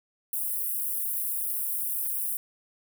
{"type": "high-pass noise", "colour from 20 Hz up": "white", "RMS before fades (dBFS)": -30, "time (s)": [0.33, 2.37], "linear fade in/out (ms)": 2, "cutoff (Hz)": 9600, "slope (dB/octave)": 48, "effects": []}